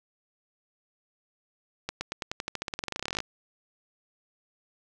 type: accelerating click train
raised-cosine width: 0.2 ms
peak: -14 dBFS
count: 26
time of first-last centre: 1.89-3.203 s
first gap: 120 ms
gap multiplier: 0.92
effects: none